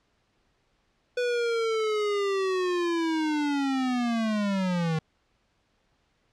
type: linear sweep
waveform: square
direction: down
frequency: 494.7 to 155.56 Hz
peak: -25 dBFS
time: 1.17-4.99 s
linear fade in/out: 5 ms
effects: pink hiss -70 dBFS RMS until 6.32 s + low-pass 5000 Hz 12 dB/octave